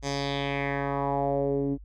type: tone with low-pass filter sweep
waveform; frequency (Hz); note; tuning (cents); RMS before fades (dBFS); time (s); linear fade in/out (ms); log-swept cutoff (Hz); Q
10% pulse; 140; C#3; +18; -28; 0.02-1.78; 50; 6500 to 280; 3
effects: added 50 Hz sine -43 dBFS peak until 1.84 s